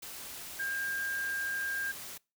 sine tone in noise, 1604 Hz, G6, 39 cents sharp, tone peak -32 dBFS, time 0.59-1.92 s, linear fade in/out 10 ms, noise white, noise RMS -44 dBFS, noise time 0.02-2.18 s, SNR +9 dB, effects noise-tail reverb RT60 0.3 s tail -25 dB re dry

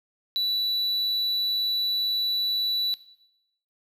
triangle tone, 3951 Hz, B7, in tune, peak -21 dBFS, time 0.36-2.94 s, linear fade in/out 0 ms, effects noise-tail reverb RT60 0.8 s tail -17 dB re dry

